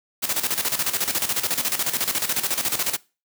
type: noise with tremolo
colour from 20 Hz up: white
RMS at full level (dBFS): -22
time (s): 0.22-2.97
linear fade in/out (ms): 20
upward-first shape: square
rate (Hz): 14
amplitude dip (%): 70
effects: noise-tail reverb RT60 0.3 s tail -22 dB re dry + high-pass 100 Hz 12 dB/octave